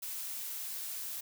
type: noise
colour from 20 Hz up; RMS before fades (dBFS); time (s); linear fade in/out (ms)
blue; -40; 0.02-1.21; 10
effects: none